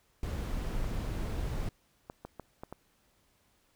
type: noise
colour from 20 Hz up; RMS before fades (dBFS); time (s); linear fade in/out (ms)
brown; -34; 0.23-1.69; 2
type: clicks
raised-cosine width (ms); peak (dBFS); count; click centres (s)
1; -27; 6; 0.843 / 2.099 / 2.25 / 2.397 / 2.635 / 2.726
effects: pink hiss -70 dBFS RMS until 3.75 s